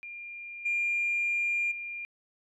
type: tone with level steps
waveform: sine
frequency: 2400 Hz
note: D7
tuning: 37 cents sharp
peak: -39 / -25 / -35 dBFS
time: 0.03-2.05 s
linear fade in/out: 0 ms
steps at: 0.65 / 1.71 s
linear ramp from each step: 10 ms
effects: tanh soft clip ceiling -21 dBFS